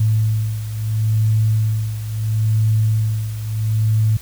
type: beating tone pair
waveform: sine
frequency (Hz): 109 / 109.74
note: A2 / A2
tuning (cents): -16 / -4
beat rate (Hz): 0.74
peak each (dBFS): -16 / -21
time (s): 0-4.17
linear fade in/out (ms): 5
effects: added 60 Hz sine -39 dBFS peak until 4.21 s + white hiss -41 dBFS RMS until 4.21 s